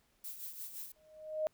violet noise with tremolo, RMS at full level -43 dBFS, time 0.24-0.92 s, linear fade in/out 5 ms, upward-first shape sine, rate 5.8 Hz, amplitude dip 60%
sine tone with exponential growth, 621 Hz, D#5, 3 cents flat, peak -28 dBFS, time 0.96-1.47 s, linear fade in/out 0 ms, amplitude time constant 110 ms
effects pink hiss -73 dBFS RMS until 1.53 s

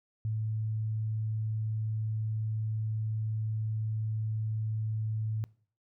sine tone, 109.3 Hz, A2, 11 cents flat, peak -29 dBFS, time 0.25-5.44 s, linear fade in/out 0 ms, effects noise-tail reverb RT60 0.5 s tail -23 dB re dry

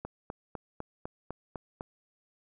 click train, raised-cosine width 1 ms, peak -23 dBFS, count 8, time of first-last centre 0.05-1.809 s, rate 3.98 Hz, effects none

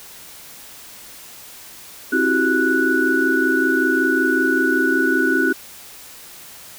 sine tone cluster, 265.7 / 326.3 / 366.2 / 391.5 / 1476 Hz, C4 / E4 / F#4 / G4 / F#6, +27 / -18 / -18 / -2 / -5 cents, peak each -21 / -22 / -23 / -25 / -18 dBFS, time 2.12-5.53 s, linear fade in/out 10 ms, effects white hiss -40 dBFS RMS until 6.78 s

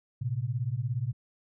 sine beating tone pair, 113.4 / 130.4 Hz, A#2 / C3, -47 / -5 cents, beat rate 17 Hz, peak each -31 dBFS, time 0.21-1.13 s, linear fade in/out 10 ms, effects none

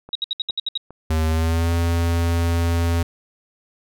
click train, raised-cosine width 1 ms, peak -26 dBFS, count 5, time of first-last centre 0.09-1.723 s, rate 2.45 Hz
sine tone bursts, 3817 Hz, A#7, 40 cents sharp, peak -20 dBFS, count 8, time 0.13-0.776 s, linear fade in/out 2 ms, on 23 ms, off 66 ms
square tone with pitch glide, 79.4 to 84.61 Hz, D#2 to E2, +36 to +46 cents, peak -18 dBFS, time 1.1-3.03 s, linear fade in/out 5 ms, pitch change +110 cents, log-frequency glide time 1.27-1.72 s
effects none

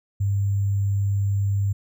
sine tone with sample-and-hold, 99.6 Hz, G2, 28 cents sharp, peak -19 dBFS, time 0.2-1.73 s, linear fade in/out 10 ms, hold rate 7350 Hz, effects none

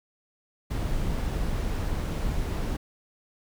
brown noise, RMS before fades -28 dBFS, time 0.7-2.77 s, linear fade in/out 10 ms, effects none

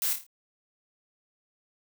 blue noise with echo, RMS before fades -28 dBFS, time 0.02-0.13 s, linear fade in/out 0 ms, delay 27 ms, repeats 5, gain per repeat -6 dB, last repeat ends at 0.265 s, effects none

